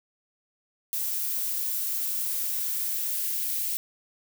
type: noise with high-pass filter sweep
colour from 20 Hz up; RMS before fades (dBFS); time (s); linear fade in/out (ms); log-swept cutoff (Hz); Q
violet; -29; 0.93-3.77; 0; 470 to 2300; 1.3
effects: none